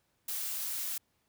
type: noise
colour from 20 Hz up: blue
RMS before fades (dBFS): -36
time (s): 0.28-0.98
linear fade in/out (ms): 5
effects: pink hiss -75 dBFS RMS until 1.28 s + high-pass 60 Hz 12 dB/octave